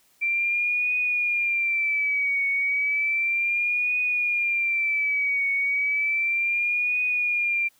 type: tone with vibrato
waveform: sine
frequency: 2349 Hz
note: D7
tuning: in tune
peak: -21 dBFS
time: 0.21-7.69 s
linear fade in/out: 20 ms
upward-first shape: triangle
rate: 0.33 Hz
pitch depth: 96 cents each way
effects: white hiss -62 dBFS RMS until 7.79 s